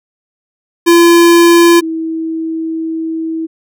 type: tone pair in turn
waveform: square / sine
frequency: 340.9 / 323.6 Hz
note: F4 / E4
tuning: -42 / -32 cents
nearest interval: minor second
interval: 90 cents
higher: first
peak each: -4 / -15 dBFS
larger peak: first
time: 0.86-1.81 / 1.81-3.47 s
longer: second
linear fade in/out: 20 ms
effects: none